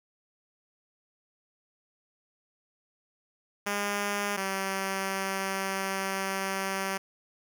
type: tone pair in turn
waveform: 5% pulse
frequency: 203.5 / 193.14 Hz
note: G#3 / G3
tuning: -35 / -25 cents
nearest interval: minor second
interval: 90 cents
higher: first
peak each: -17 / -18 dBFS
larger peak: first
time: 3.66-4.37 / 4.37-6.98 s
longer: second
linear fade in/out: 10 ms
effects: none